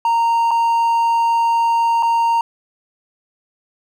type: tone with dropouts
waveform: triangle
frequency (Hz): 926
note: A#5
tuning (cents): -12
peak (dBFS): -11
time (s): 0.05-2.41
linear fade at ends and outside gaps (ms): 2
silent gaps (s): 0.509-0.513 / 2.026-2.03
effects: none